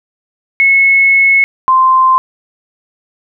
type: tone pair in turn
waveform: sine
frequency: 2190 / 1042.2 Hz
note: C#7 / C6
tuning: -22 / -7 cents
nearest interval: octave + minor second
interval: 1285 cents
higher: first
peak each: -5 dBFS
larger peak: neither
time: 0.6-1.44 / 1.68-2.18 s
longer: first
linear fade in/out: 0 ms
effects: none